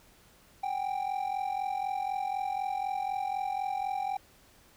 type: ring-modulated tone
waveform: triangle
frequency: 784 Hz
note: G5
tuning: in tune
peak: -25 dBFS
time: 0.63-4.17 s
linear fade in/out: 5 ms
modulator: 22 Hz
effects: pink hiss -60 dBFS RMS until 4.76 s